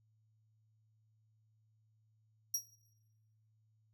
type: tone with exponential decay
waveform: sawtooth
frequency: 5680 Hz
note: F8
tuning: 28 cents sharp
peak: -27 dBFS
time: 2.54-2.66 s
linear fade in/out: 5 ms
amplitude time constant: 24 ms
effects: noise-tail reverb RT60 1.0 s tail -18 dB re dry + added 109 Hz sine -70 dBFS peak until 3.93 s